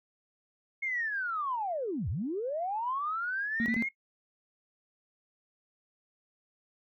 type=linear two-way sweep; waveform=sine; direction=down then up; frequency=2177 to 69.8 to 2177 Hz; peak=-30 dBFS; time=0.82-3.89 s; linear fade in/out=10 ms; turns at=2.09 s
type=tone bursts; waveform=sine; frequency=230 Hz; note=A#3; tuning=23 cents flat; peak=-26 dBFS; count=3; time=3.6-3.824 s; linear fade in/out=0 ms; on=60 ms; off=22 ms
effects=noise-tail reverb RT60 0.1 s tail -17 dB re dry + tanh soft clip ceiling -21 dBFS